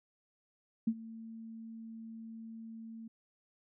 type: tone with ADSR envelope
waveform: sine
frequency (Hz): 225.2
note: A3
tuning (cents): +40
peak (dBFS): -25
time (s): 0.87-3.08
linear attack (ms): 7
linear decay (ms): 57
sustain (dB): -19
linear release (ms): 7
effects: none